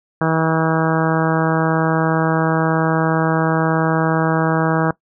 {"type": "harmonic tone", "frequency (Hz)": 161, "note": "E3", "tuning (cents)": -41, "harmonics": [1, 2, 3, 4, 5, 6, 7, 8, 9, 10], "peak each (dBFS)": [-18, -21, -23, -24, -25, -26, -26, -27, -28, -28], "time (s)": [0.21, 4.91], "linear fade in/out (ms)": 2, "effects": ["noise-tail reverb RT60 0.1 s tail -20 dB re dry"]}